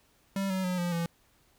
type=tone with pitch steps; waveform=square; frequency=195.4 / 188.42 / 181.68 / 175.19 / 168.93 Hz; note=G3 / F#3 / F#3 / F3 / E3; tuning=-5 / +32 / -31 / +6 / +43 cents; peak=-29 dBFS; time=0.36-1.06 s; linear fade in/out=2 ms; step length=140 ms; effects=pink hiss -66 dBFS RMS until 1.58 s